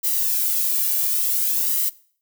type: noise with flanger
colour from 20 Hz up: violet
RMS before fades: -21 dBFS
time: 0.03-1.9 s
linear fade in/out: 20 ms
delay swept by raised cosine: 1 to 1.75 ms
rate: 0.56 Hz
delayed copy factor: +0.55
effects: noise-tail reverb RT60 0.5 s tail -21 dB re dry